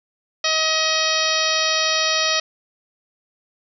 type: harmonic tone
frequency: 633 Hz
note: D#5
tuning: 30 cents sharp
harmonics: 1 / 2 / 3 / 4 / 5 / 6 / 7 / 8 / 9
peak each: -26 / -26 / -26 / -26 / -26 / -26 / -26 / -26 / -26 dBFS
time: 0.44-2.4 s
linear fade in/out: 5 ms
effects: none